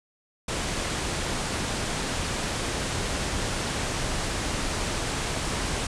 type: low-pass noise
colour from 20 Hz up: pink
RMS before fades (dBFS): -29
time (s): 0.48-5.87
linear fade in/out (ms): 5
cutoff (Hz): 9700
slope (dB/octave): 48
effects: none